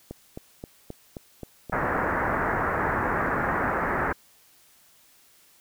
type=click train; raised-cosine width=2 ms; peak=-22 dBFS; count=8; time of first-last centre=0.11-1.962 s; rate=3.78 Hz
type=low-pass noise; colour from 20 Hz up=white; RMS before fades=-26 dBFS; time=1.72-4.13 s; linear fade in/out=10 ms; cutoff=1800 Hz; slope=48 dB/octave
effects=white hiss -58 dBFS RMS until 5.6 s